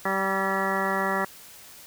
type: harmonic tone with a mistuned harmonic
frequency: 193.4 Hz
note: G3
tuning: 23 cents flat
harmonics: 1 / 2 / 3 / 4 / 5 / 6 / 7 / 9 / 10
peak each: -32 / -32 / -32 / -32 / -32 / -32 / -32 / -32 / -32 dBFS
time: 0.05-1.25 s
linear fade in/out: 5 ms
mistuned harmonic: 9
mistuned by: -29 cents
effects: white hiss -47 dBFS RMS until 1.86 s